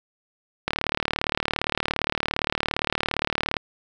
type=click train; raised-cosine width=0.3 ms; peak=-6 dBFS; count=109; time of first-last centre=0.68-3.568 s; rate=37.4 Hz; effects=none